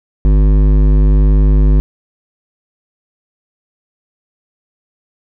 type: tone with hard clipping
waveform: sine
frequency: 50.6 Hz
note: G#1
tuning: 44 cents flat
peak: -8 dBFS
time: 0.25-1.8 s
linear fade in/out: 0 ms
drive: 13 dB
effects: none

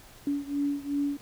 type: beating tone pair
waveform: sine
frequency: 284 / 286.7 Hz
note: C#4 / D4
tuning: +42 / -42 cents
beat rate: 2.7 Hz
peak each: -29 / -31 dBFS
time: 0.27-1.17 s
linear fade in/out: 2 ms
effects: pink hiss -52 dBFS RMS until 1.21 s

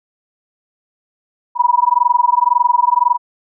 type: tone with amplitude modulation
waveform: sine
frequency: 972 Hz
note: B5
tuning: 28 cents flat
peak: -6 dBFS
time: 1.55-3.18 s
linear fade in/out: 50 ms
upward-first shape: sine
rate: 21.9 Hz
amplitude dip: 100%
effects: none

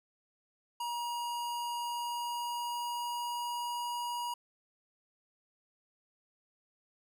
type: tone with pitch glide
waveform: square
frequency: 953 to 959.6 Hz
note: A#5 to A#5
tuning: +38 to +50 cents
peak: -35 dBFS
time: 0.8-4.34 s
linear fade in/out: 5 ms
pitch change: +12 cents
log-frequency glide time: 1.79-3.85 s
effects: none

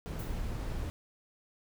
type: noise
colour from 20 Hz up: brown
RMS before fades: -36 dBFS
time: 0.06-0.9 s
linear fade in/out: 0 ms
type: noise with exponential decay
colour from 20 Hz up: violet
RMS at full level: -45 dBFS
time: 0.19-0.48 s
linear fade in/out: 5 ms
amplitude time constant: 63 ms
effects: none

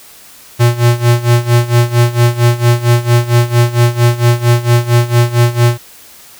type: tone with tremolo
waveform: square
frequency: 119.6 Hz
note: A#2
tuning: 45 cents sharp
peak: -5 dBFS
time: 0.59-5.78 s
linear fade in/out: 20 ms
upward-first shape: sine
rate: 4.4 Hz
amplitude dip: 85%
effects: white hiss -38 dBFS RMS until 6.39 s

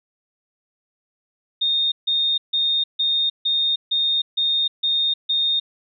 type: tone bursts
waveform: sine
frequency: 3676 Hz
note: A#7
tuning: 25 cents flat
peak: -17 dBFS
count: 9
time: 1.61-5.6 s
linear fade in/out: 10 ms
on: 310 ms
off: 150 ms
effects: none

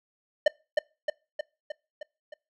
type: tone with echo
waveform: square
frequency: 604 Hz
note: D5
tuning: 48 cents sharp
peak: -16 dBFS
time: 0.46-0.48 s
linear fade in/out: 5 ms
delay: 310 ms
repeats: 6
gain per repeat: -4 dB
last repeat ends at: 2.34 s
effects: noise-tail reverb RT60 0.3 s tail -24 dB re dry + low-pass 3000 Hz 12 dB/octave

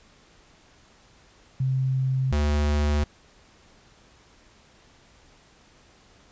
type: tone pair in turn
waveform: sine / square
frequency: 131.5 / 73.8 Hz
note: C3 / D2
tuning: +9 / +9 cents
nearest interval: minor seventh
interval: 1000 cents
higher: first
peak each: -21 dBFS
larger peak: neither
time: 1.6-2.32 / 2.32-3.04 s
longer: neither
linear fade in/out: 5 ms
effects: pink hiss -56 dBFS RMS until 6.31 s + resampled to 16000 Hz

